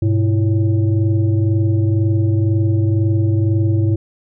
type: tone with frequency modulation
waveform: sine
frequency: 102.5 Hz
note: G#2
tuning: 22 cents flat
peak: -12 dBFS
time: 0.02-3.96 s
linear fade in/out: 5 ms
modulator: 227 Hz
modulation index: 0.78
effects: none